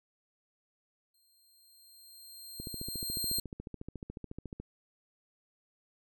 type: tone with exponential growth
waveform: 15% pulse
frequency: 4186 Hz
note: C8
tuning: in tune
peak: -23 dBFS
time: 1.14-3.4 s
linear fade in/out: 5 ms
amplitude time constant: 490 ms
type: click train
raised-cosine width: 3 ms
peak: -28 dBFS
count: 29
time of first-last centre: 2.6-4.6 s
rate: 14 Hz
effects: none